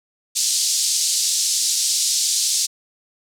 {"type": "band-pass noise", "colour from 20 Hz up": "pink", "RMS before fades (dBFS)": -20, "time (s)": [0.35, 2.67], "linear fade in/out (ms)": 20, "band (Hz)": [4500, 9000], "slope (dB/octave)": 24, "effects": []}